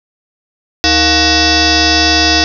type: tone with frequency modulation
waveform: sine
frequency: 2662 Hz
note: E7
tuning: 16 cents sharp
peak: -7 dBFS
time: 0.84-2.44 s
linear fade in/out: 0 ms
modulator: 391 Hz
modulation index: 7.2
effects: none